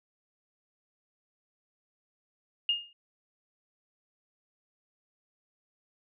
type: tone with exponential decay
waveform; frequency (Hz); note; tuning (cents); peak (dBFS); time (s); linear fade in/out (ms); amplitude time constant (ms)
sine; 2837; F7; +27; -21; 2.69-2.93; 2; 52
effects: none